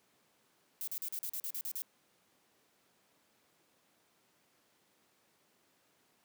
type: noise bursts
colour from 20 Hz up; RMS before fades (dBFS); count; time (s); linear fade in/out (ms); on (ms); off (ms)
violet; -39; 10; 0.81-1.82; 0; 65; 40
effects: pink hiss -71 dBFS RMS until 6.24 s + high-pass 200 Hz 12 dB/octave